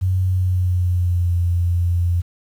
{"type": "tone with pitch glide", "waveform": "sine", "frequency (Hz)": [92.8, 87.09], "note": ["F#2", "F2"], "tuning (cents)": [6, -4], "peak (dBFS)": -15, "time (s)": [0.01, 2.22], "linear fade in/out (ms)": 20, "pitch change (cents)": -110, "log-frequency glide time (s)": [0.26, 1.36], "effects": ["8-bit"]}